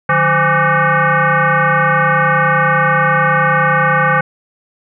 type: tone with frequency modulation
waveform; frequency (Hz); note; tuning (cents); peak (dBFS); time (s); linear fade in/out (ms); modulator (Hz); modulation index
sine; 182.7; F#3; -22; -9; 0.09-4.21; 5; 335; 5.1
effects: none